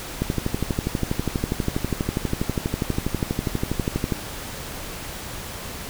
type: click train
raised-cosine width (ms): 3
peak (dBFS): -9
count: 49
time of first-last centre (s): 0.22-4.122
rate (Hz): 12.3
effects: pink hiss -34 dBFS RMS until 5.89 s